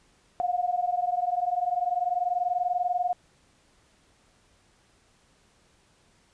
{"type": "tone pair together", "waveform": "sine", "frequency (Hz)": [706, 726.3], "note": ["F5", "F#5"], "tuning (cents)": [19, -32], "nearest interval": "unison", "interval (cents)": 49, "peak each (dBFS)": -27, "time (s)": [0.4, 3.13], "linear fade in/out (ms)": 0, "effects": ["pink hiss -63 dBFS RMS until 6.33 s", "resampled to 22050 Hz"]}